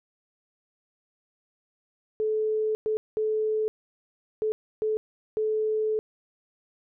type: tone bursts at uneven times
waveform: sine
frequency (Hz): 433.1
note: A4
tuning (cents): -27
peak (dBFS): -23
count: 6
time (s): 2.2-2.75 / 2.86-2.97 / 3.17-3.68 / 4.42-4.52 / 4.82-4.97 / 5.37-5.99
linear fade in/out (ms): 0
effects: none